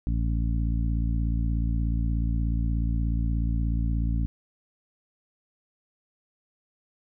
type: harmonic tone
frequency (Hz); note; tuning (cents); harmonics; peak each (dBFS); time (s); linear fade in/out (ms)
56.7; A#1; -47; 1 / 2 / 3 / 4 / 5; -24 / -30 / -34 / -36 / -38; 0.07-4.26; 0
effects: none